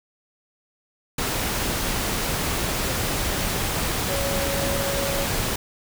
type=tone in noise; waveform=sine; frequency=556 Hz; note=C#5; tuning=5 cents sharp; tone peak=-27 dBFS; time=4.09-5.25 s; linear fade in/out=5 ms; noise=pink; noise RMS=-25 dBFS; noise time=1.18-5.56 s; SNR=-5 dB; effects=none